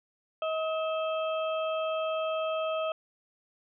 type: harmonic tone with a mistuned harmonic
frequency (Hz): 636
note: D#5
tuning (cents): +38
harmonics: 1 / 2 / 4 / 5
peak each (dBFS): -29 / -35 / -41 / -43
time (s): 0.42-2.92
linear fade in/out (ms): 2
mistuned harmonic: 4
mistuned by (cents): +56
effects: none